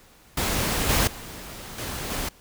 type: noise with level steps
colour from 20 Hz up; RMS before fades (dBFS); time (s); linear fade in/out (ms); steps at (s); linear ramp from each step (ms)
pink; -25 / -21 / -39 / -32 / -29; 0.37-2.29; 5; 0.89 / 1.07 / 1.78 / 2.1; 5
effects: pink hiss -54 dBFS RMS until 2.4 s